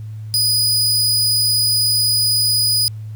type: tone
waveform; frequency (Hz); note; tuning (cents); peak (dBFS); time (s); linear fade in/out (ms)
sawtooth; 4961; D#8; -6; -11; 0.34-2.88; 0
effects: added 108 Hz sine -27 dBFS peak until 3.15 s + pink hiss -55 dBFS RMS until 3.15 s